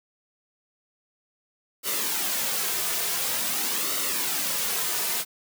white noise with flanger, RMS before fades -27 dBFS, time 1.83-5.25 s, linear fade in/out 50 ms, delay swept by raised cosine 1.2 to 3.7 ms, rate 0.47 Hz, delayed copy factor -0.55, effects high-pass 200 Hz 12 dB/octave

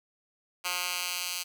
10% pulse tone with high-pass filter sweep, 178.9 Hz, F3, 42 cents sharp, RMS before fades -33 dBFS, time 0.64-1.44 s, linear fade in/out 20 ms, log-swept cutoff 1700 to 3600 Hz, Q 0.82, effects none

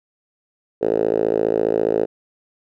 5% pulse tone with band-pass filter, 54.8 Hz, A1, 6 cents flat, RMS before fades -19 dBFS, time 0.81-2.06 s, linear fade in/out 20 ms, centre 440 Hz, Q 3.9, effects none

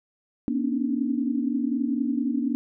sine tone cluster, 238.3 / 268.3 / 279.4 / 303.5 Hz, A#3 / C4 / C#4 / D#4, +38 / +44 / +14 / -43 cents, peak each -26 / -32 / -27 / -31 dBFS, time 0.48-2.55 s, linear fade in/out 0 ms, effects none

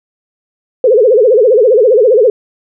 sine tone with vibrato, 466.2 Hz, A#4, in tune, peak -4 dBFS, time 0.84-2.3 s, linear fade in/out 2 ms, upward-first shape sine, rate 15 Hz, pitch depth 220 cents each way, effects none

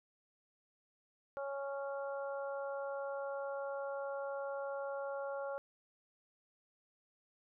harmonic tone, 277.2 Hz, C#4, in tune, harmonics 2 / 3 / 4 / 5, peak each -39 / -47 / -50 / -48 dBFS, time 1.37-5.58 s, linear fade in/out 0 ms, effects none

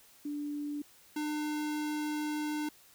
sine / square tone pair in turn, 292.5 / 301.1 Hz, D4 / D4, -7 / +43 cents, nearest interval minor second, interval 50 cents, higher second, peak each -34 / -33 dBFS, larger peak second, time 0.25-0.82 / 1.16-2.69 s, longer second, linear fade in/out 5 ms, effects white hiss -60 dBFS RMS until 2.94 s

